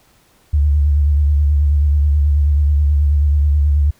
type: tone with vibrato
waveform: sine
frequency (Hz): 72.9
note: D2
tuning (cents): -12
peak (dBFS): -10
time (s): 0.53-3.91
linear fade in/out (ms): 10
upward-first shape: sine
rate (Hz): 9.3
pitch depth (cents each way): 55
effects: pink hiss -54 dBFS RMS until 3.99 s